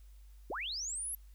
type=linear sweep; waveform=sine; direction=up; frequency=261.6 to 11550 Hz; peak=-36 dBFS; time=0.5-1.15 s; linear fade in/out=2 ms; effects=added 50 Hz sine -52 dBFS peak until 1.34 s + white hiss -71 dBFS RMS until 1.34 s